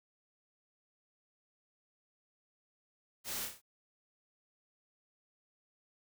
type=noise with echo; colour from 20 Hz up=white; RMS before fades=-40 dBFS; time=3.24-3.49 s; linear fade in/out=50 ms; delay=32 ms; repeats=4; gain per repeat=-5 dB; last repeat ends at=3.618 s; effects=none